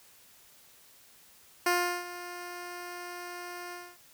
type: tone with ADSR envelope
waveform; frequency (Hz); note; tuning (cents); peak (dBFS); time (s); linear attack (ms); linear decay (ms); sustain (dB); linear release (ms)
10% pulse; 353.2; F4; +20; -15; 1.66-3.98; 6; 370; -16; 260
effects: white hiss -58 dBFS RMS until 4.13 s